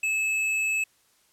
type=tone with hard clipping; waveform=sine; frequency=2600 Hz; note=E7; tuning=24 cents flat; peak=-25 dBFS; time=0.03-0.84 s; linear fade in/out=5 ms; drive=9 dB; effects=white hiss -64 dBFS RMS until 1.32 s + low-pass 12000 Hz 12 dB/octave